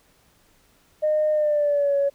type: tone with pitch glide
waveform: sine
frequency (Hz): 612 to 561.2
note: D#5 to C#5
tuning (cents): -29 to +21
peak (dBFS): -17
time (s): 1.02-2.1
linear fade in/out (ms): 20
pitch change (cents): -150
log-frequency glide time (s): 1.32-1.95
effects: tanh soft clip ceiling -13 dBFS + pink hiss -60 dBFS RMS until 2.14 s